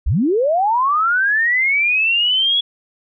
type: linear sweep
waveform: sine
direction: up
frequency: 38.89 to 3380 Hz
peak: -13 dBFS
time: 0.06-2.61 s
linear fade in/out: 10 ms
effects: none